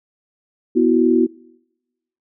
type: chord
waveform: sine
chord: B suspended fourth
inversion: none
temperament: just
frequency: 246.9 / 329.3 / 370.4 Hz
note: B3 / E4 / F#4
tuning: 0 / -2 / +2 cents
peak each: -16 dBFS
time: 0.75-1.27 s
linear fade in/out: 20 ms
effects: noise-tail reverb RT60 1.0 s tail -25 dB re dry